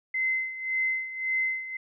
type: tone with tremolo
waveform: sine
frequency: 2059 Hz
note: C7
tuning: 28 cents flat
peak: -23 dBFS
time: 0.14-1.77 s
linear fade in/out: 5 ms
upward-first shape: sine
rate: 1.8 Hz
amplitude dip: 75%
effects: none